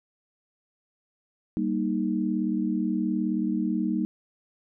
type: chord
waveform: sine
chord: Eb major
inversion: first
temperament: just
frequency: 194.45 / 233.3 / 311.1 Hz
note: G3 / Bb3 / Eb4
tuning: -14 / +2 / 0 cents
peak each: -28 dBFS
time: 1.57-4.05 s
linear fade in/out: 0 ms
effects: none